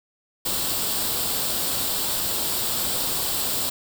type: noise with comb filter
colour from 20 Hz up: white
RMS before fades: -25 dBFS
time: 0.45-3.7 s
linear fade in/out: 10 ms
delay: 0.24 ms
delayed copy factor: +0.55
effects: none